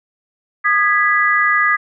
sine chord, G# minor, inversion second, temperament equal with one note detuned, 1226.7 / 1661.2 / 1975.5 Hz, D#6 / G#6 / B6, -25 / 0 / 0 cents, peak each -16 dBFS, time 0.64-1.77 s, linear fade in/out 20 ms, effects none

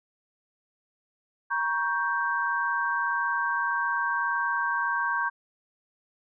sine chord, G diminished, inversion first, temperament equal with one note detuned, 947 / 1108.7 / 1568 Hz, Bb5 / Db6 / G6, +27 / 0 / 0 cents, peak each -30 / -30 / -27 dBFS, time 1.5-5.3 s, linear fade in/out 20 ms, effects none

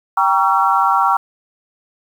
sine chord, G diminished seventh, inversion none, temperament just, 784 / 940.8 / 1128.9 / 1354.7 Hz, G5 / Bb5 / Db6 / Fb6, 0 / +16 / +31 / +47 cents, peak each -17 dBFS, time 0.17-1.17 s, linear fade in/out 5 ms, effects 7-bit

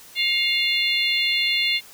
harmonic tone with a mistuned harmonic, 698.5 Hz, F5, in tune, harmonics 3 / 4 / 5 / 6, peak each -23 / -24 / -25 / -26 dBFS, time 0.15-1.81 s, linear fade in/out 50 ms, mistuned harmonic 3, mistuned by +38 cents, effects white hiss -46 dBFS RMS until 1.93 s

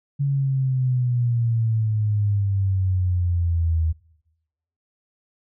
sine exponential sweep, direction down, 141.6 to 79.4 Hz, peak -18 dBFS, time 0.19-3.93 s, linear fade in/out 20 ms, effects noise-tail reverb RT60 0.9 s tail -22 dB re dry

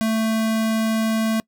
square tone, 221.8 Hz, A3, 14 cents sharp, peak -19 dBFS, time 0.01-1.4 s, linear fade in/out 0 ms, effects noise-tail reverb RT60 0.1 s tail -25 dB re dry

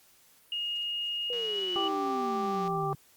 sine tone with pitch glide, 2856 to 2945 Hz, F7 to F#7, +38 to -9 cents, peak -30 dBFS, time 0.52-1.88 s, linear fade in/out 2 ms, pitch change +53 cents, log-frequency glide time 1.26-1.72 s
sine exponential sweep, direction down, 495.4 to 142.2 Hz, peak -34 dBFS, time 1.3-2.95 s, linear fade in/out 2 ms
click train, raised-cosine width 0.2 ms, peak -30 dBFS, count 249, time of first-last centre 1.33-2.678 s, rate 184 Hz
harmonic tone, 392 Hz, G4, in tune, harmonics 1 / 2 / 3, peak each -33 / -33 / -33 dBFS, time 1.76-2.93 s, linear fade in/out 0 ms
effects white hiss -61 dBFS RMS until 3.16 s + Opus 48 kbps

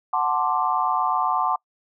sine chord, D dominant seventh, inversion first, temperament equal, 740 / 880 / 1046.5 / 1174.7 Hz, F#5 / A5 / C6 / D6, 0 / 0 / 0 / 0 cents, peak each -25 dBFS, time 0.13-1.56 s, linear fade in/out 5 ms, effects noise-tail reverb RT60 0.1 s tail -25 dB re dry

